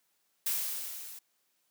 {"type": "noise with level ramp", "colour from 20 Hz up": "blue", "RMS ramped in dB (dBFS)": [-30, -47], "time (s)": [0.46, 1.19], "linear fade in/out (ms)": 5, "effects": ["white hiss -75 dBFS RMS until 1.7 s", "high-pass 150 Hz 12 dB/octave"]}